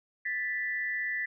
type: tone pair together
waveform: sine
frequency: 1761 / 1976.7 Hz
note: A6 / B6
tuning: +1 / +1 cents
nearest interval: major second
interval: 200 cents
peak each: -33 / -32 dBFS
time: 0.25-1.26 s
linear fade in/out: 10 ms
effects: none